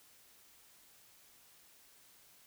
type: silence
effects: white hiss -63 dBFS RMS until 2.46 s